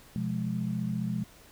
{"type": "chord", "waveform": "sine", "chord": "F diminished", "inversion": "second", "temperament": "just", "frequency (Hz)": [125.72, 174.61, 209.5], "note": ["Cb3", "F3", "Ab3"], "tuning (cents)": [31, 0, 15], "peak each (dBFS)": [-34, -33, -32], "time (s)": [0.16, 1.24], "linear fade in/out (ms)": 0, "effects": ["pink hiss -55 dBFS RMS until 1.51 s"]}